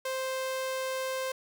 sawtooth tone, 523.3 Hz, C5, in tune, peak -27 dBFS, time 0.05-1.32 s, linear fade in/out 5 ms, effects 9-bit

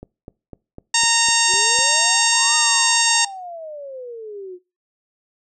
click train, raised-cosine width 2 ms, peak -22 dBFS, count 8, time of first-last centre 0.03-1.789 s, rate 3.98 Hz
harmonic tone, 923 Hz, A#5, 17 cents flat, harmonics 1 / 2 / 3 / 4 / 5 / 6 / 7 / 8 / 9, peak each -23 / -23 / -23 / -23 / -23 / -23 / -23 / -23 / -23 dBFS, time 0.94-3.25 s, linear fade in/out 5 ms
sine exponential two-way sweep, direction up then down, 353 to 1244.5 to 353 Hz, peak -30 dBFS, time 1.47-4.59 s, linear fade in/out 50 ms, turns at 2.56 s
effects noise-tail reverb RT60 0.3 s tail -23 dB re dry

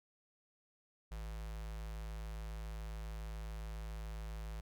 square tone with notch filter, 53.6 Hz, A1, 45 cents flat, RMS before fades -44 dBFS, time 1.11-4.61 s, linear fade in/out 10 ms, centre 290 Hz, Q 1.2, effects none

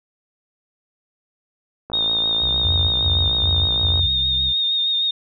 click train, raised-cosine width 1 ms, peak -18 dBFS, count 118, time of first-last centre 1.9-3.993 s, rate 55.9 Hz
sine tone with vibrato, 3680 Hz, A#7, 23 cents flat, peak -17 dBFS, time 1.93-5.11 s, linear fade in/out 5 ms, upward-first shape sine, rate 6.5 Hz, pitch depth 27 cents each way
harmonic tone, 65.41 Hz, C2, in tune, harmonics 1 / 2 / 3, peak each -27 / -33 / -43 dBFS, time 2.39-4.54 s, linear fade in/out 50 ms
sine tone bursts, 85.8 Hz, F2, 30 cents flat, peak -19 dBFS, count 4, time 2.64-4.07 s, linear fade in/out 20 ms, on 260 ms, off 130 ms
effects none

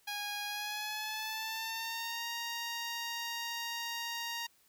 10% pulse tone with pitch glide, 823 to 934.5 Hz, G#5 to A#5, -16 to +4 cents, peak -28 dBFS, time 0.07-4.47 s, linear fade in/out 10 ms, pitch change +220 cents, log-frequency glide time 0.47-2.25 s, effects white hiss -68 dBFS RMS until 4.68 s

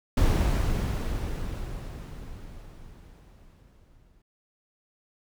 brown noise with exponential decay, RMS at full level -20 dBFS, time 0.17-4.22 s, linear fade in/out 5 ms, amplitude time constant 880 ms, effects none

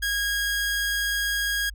sawtooth tone, 1639 Hz, G#6, 23 cents flat, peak -20 dBFS, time 0.02-1.7 s, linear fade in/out 10 ms, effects added 50 Hz sine -37 dBFS peak until 1.74 s

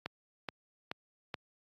click train, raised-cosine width 0.3 ms, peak -20 dBFS, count 4, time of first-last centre 0.06-1.342 s, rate 2.34 Hz, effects high-pass 100 Hz 12 dB/octave + AAC 32 kbps

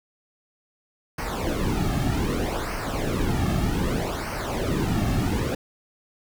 brown noise with flanger, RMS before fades -25 dBFS, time 1.18-5.55 s, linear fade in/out 5 ms, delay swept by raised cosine 0.27 to 2.07 ms, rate 0.64 Hz, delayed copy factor -0.75, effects none

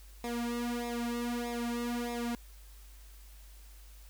sawtooth tone with flanger, 238.4 Hz, A#3, 39 cents sharp, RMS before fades -35 dBFS, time 0.24-2.35 s, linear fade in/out 0 ms, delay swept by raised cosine 0.66 to 2.96 ms, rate 1.6 Hz, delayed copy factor -0.95, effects added 50 Hz sine -50 dBFS peak until 4.09 s + white hiss -60 dBFS RMS until 4.09 s

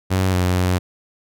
sawtooth tone with pitch steps, 94 / 90.6 / 91.1 Hz, F#2 / F#2 / F#2, +28 / -36 / -26 cents, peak -12 dBFS, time 0.1-0.79 s, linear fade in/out 20 ms, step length 230 ms, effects none

